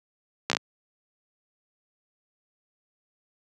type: slowing click train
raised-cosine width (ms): 0.2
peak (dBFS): -6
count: 5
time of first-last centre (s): 0.5-0.569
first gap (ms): 15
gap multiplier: 1.09
effects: high-pass 150 Hz 12 dB/octave